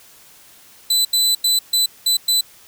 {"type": "tone bursts at uneven times", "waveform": "sawtooth", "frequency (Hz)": 4001, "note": "B7", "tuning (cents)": 22, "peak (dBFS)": -11, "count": 6, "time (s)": [[0.9, 1.05], [1.13, 1.35], [1.44, 1.59], [1.73, 1.86], [2.06, 2.17], [2.28, 2.41]], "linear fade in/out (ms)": 5, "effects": ["white hiss -47 dBFS RMS until 2.67 s"]}